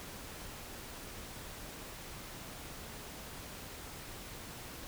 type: silence
effects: pink hiss -47 dBFS RMS until 4.87 s